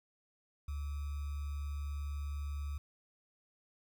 sine tone with sample-and-hold, 72.1 Hz, D2, 31 cents flat, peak -36 dBFS, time 0.68-2.78 s, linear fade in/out 5 ms, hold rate 1225 Hz, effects none

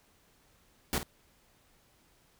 pink noise with echo, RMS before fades -30 dBFS, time 0.93-0.98 s, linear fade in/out 0 ms, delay 50 ms, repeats 1, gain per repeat -11 dB, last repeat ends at 1.03 s, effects pink hiss -66 dBFS RMS until 2.39 s

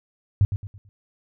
sine tone with echo, 100.5 Hz, G2, 44 cents sharp, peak -13 dBFS, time 0.41-0.45 s, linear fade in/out 0 ms, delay 110 ms, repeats 4, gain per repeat -9 dB, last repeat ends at 0.89 s, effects none

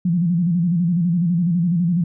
sine tone with vibrato, 172.7 Hz, F3, 19 cents flat, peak -15 dBFS, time 0.05-2.04 s, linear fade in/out 5 ms, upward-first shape square, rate 12 Hz, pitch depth 81 cents each way, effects none

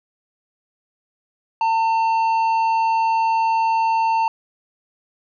sine tone with tanh clipping, 900 Hz, A5, 39 cents sharp, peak -17 dBFS, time 1.61-4.28 s, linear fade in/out 2 ms, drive 7 dB, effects none

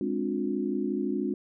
sine chord, D half-diminished seventh, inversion second, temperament equal with one note detuned, 207.7 / 261.6 / 293.7 / 358.4 Hz, Ab3 / C4 / D4 / F4, 0 / 0 / 0 / +45 cents, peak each -32 dBFS, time 0.01-1.34 s, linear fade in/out 2 ms, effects none

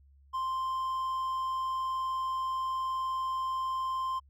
triangle tone, 1046.5 Hz, C6, in tune, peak -28 dBFS, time 0.33-4.2 s, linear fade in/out 20 ms, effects added 69 Hz sine -57 dBFS peak until 4.29 s

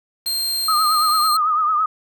click train, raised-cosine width 0.2 ms, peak -24 dBFS, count 89, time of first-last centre 0.26-1.271 s, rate 87 Hz
sawtooth tone, 4187 Hz, C8, in tune, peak -17 dBFS, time 0.26-1.37 s, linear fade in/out 5 ms
sine tone with vibrato, 1244.5 Hz, D#6, in tune, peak -15 dBFS, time 0.68-1.86 s, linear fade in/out 5 ms, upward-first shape triangle, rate 9 Hz, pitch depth 84 cents each way
effects none

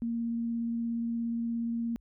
sine tone with vibrato, 232.4 Hz, A#3, 5 cents flat, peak -29 dBFS, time 0.02-1.96 s, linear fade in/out 0 ms, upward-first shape sine, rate 17 Hz, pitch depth 8 cents each way, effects added 50 Hz sine -60 dBFS peak until 2 s

